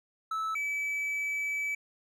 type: tone pair in turn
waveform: triangle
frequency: 1308 / 2298 Hz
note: E6 / D7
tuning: -14 / -38 cents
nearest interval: minor seventh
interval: 976 cents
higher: second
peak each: -28 dBFS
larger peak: neither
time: 0.31-0.55 / 0.55-1.75 s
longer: second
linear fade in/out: 5 ms
effects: none